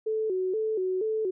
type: tone with vibrato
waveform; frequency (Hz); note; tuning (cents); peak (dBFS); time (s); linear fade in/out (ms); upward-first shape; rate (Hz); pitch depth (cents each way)
sine; 403.3; G4; +49; -25; 0.06-1.31; 10; square; 2.1; 140
effects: none